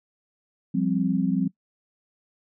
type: chord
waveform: sine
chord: F suspended second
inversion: none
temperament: just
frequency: 174.61 / 196.44 / 261.9 Hz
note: F3 / G3 / C4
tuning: 0 / +4 / +2 cents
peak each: -25 dBFS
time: 0.74-1.48 s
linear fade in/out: 10 ms
effects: noise-tail reverb RT60 0.1 s tail -20 dB re dry